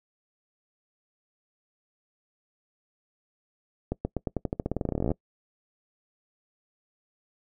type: accelerating click train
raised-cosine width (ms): 2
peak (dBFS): -14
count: 25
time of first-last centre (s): 3.92-5.116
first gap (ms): 130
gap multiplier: 0.9
effects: noise-tail reverb RT60 0.1 s tail -23 dB re dry